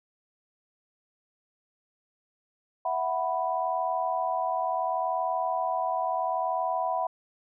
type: chord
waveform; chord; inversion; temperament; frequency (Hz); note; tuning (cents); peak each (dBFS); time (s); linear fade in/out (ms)
sine; E suspended second; none; equal; 659.3 / 740 / 987.8; E5 / F#5 / B5; 0 / 0 / 0; -31 / -29 / -30; 2.85-7.07; 5
effects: none